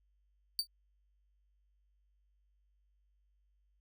40% pulse tone with exponential decay, 4604 Hz, D8, 35 cents flat, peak -25 dBFS, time 0.59-0.67 s, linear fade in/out 1 ms, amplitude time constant 17 ms, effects added 50 Hz sine -70 dBFS peak until 3.8 s

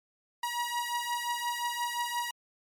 sawtooth beating tone pair, 956 / 961.7 Hz, A#5 / B5, +43 / -46 cents, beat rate 5.7 Hz, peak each -29 / -31 dBFS, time 0.43-2.31 s, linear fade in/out 5 ms, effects MP3 64 kbps

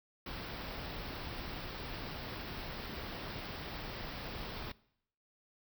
pink band-stop noise, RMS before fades -43 dBFS, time 0.26-4.72 s, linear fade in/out 5 ms, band 5400 to 15000 Hz, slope 96 dB/octave, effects noise-tail reverb RT60 0.7 s tail -21 dB re dry

